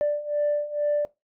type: beating tone pair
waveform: sine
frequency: 587.3 / 589.5 Hz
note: D5 / D5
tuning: 0 / +6 cents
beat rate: 2.2 Hz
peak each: -26 / -23 dBFS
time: 0.01-1.05 s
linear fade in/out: 0 ms
effects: noise-tail reverb RT60 0.2 s tail -20 dB re dry + tanh soft clip ceiling -17 dBFS